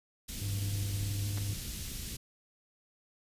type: band-stop noise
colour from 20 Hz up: pink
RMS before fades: -40 dBFS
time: 0.28-2.17 s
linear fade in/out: 10 ms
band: 210 to 3400 Hz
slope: 12 dB/octave
type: tone with pitch glide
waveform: triangle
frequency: 100.3 to 101.17 Hz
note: G2 to G#2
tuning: +40 to -45 cents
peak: -30 dBFS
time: 0.41-1.54 s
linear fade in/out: 10 ms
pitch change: +15 cents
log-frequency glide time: 1.08-1.33 s
type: clicks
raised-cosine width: 0.5 ms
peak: -31 dBFS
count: 2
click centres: 1.375 / 1.382 s
effects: resampled to 32000 Hz